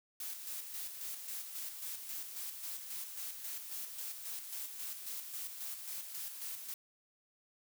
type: noise with tremolo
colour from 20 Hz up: blue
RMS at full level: -42 dBFS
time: 0.2-6.74 s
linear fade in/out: 2 ms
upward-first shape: square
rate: 3.7 Hz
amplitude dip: 45%
effects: none